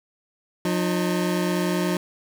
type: tone pair together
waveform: 25% pulse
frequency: 178.54 / 307 Hz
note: F3 / D#4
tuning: +38 / -23 cents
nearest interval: major sixth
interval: 939 cents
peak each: -19 / -23 dBFS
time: 0.65-1.97 s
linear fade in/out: 2 ms
effects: none